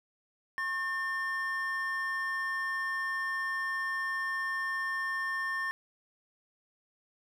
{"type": "tone pair together", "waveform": "triangle", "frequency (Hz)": [1083, 1800], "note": ["C#6", "A6"], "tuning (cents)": [-41, 39], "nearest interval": "major sixth", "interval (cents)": 880, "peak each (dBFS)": [-35, -30], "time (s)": [0.58, 5.71], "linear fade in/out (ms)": 0, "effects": []}